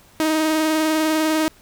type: tone with vibrato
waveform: sawtooth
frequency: 313.6 Hz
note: D#4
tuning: 14 cents sharp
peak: -13 dBFS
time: 0.2-1.48 s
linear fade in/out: 0 ms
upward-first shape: sine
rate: 20 Hz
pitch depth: 30 cents each way
effects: pink hiss -51 dBFS RMS until 1.61 s

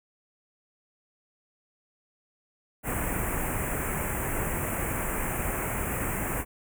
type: band-stop noise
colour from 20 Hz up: pink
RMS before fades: -30 dBFS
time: 2.83-6.45 s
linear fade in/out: 50 ms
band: 2500 to 7600 Hz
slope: 48 dB/octave
effects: none

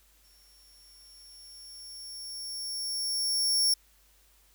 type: tone with exponential growth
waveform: sawtooth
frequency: 5480 Hz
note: F8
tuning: 34 cents flat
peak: -19 dBFS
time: 0.24-3.74 s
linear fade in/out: 5 ms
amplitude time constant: 760 ms
effects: added 50 Hz sine -64 dBFS peak until 4.54 s + white hiss -64 dBFS RMS until 4.54 s

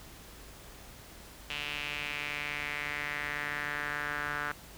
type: tone with band-pass filter sweep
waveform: sawtooth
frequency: 146.83 Hz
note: D3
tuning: in tune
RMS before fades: -36 dBFS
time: 1.5-4.52 s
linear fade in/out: 2 ms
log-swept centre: 2800 to 1500 Hz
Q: 3.8
effects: added 52 Hz sine -56 dBFS peak until 4.77 s + pink hiss -51 dBFS RMS until 4.77 s

